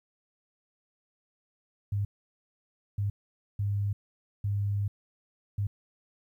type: tone bursts at uneven times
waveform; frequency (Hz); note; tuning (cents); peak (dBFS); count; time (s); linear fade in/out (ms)
sine; 101.3; G#2; -43; -26; 5; 1.92-2.05 / 2.98-3.1 / 3.59-3.93 / 4.44-4.88 / 5.58-5.67; 5
effects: 11-bit